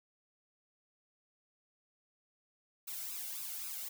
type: noise with flanger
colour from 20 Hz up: blue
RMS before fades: -42 dBFS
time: 2.87-3.89 s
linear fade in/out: 10 ms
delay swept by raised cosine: 0.78 to 1.42 ms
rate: 3.8 Hz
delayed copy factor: +0.8
effects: none